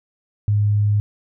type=tone; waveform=sine; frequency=103.8 Hz; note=G#2; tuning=in tune; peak=-14 dBFS; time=0.48-1 s; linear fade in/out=0 ms; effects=none